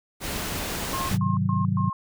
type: noise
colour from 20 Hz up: pink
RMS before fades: -30 dBFS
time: 0.2-1.18 s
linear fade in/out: 50 ms
type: tone bursts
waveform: sine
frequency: 1069 Hz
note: C6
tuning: 37 cents sharp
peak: -28 dBFS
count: 4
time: 0.93-1.93 s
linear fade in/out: 2 ms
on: 160 ms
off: 120 ms
type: chord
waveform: sine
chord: Ab dominant seventh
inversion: none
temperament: just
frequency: 103.83 / 129.78 / 155.74 / 186.89 Hz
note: Ab2 / C3 / Eb3 / Gb3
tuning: 0 / -14 / +2 / +18 cents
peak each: -26 / -28 / -28 / -25 dBFS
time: 1.11-1.9 s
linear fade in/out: 5 ms
effects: none